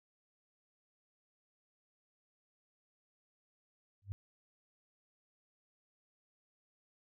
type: tone with exponential growth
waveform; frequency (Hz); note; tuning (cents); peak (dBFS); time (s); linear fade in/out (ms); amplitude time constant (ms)
sine; 99.1; G2; +19; -33; 4.02-4.12; 0; 20
effects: none